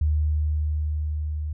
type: tone with level ramp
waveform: sine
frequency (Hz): 76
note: D#2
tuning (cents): -40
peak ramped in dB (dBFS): -18 to -26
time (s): 0.01-1.53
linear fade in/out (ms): 5
effects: none